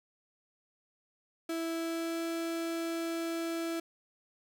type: tone with pitch glide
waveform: 35% pulse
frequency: 329.6 to 331.9 Hz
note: E4 to E4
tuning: 0 to +12 cents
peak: -31 dBFS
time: 1.49-3.8 s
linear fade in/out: 5 ms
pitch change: +12 cents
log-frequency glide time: 1.72-2.24 s
effects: none